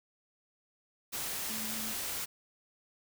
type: tone in noise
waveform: sine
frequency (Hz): 220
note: A3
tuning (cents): 0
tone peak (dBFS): -43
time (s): 1.49-1.94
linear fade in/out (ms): 20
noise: white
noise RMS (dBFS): -37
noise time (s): 1.12-2.26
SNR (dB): -9
effects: none